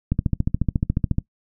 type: click train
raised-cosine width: 5 ms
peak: -7 dBFS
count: 16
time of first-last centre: 0.12-1.184 s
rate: 14.1 Hz
effects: noise-tail reverb RT60 0.1 s tail -20 dB re dry